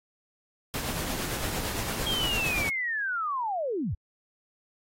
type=noise with tremolo; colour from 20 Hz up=pink; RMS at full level=-31 dBFS; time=0.74-2.69 s; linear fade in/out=0 ms; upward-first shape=triangle; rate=8.8 Hz; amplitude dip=40%
type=linear sweep; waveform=sine; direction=down; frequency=3275 to 57.3 Hz; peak=-27 dBFS; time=2.06-3.95 s; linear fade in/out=10 ms
effects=AAC 48 kbps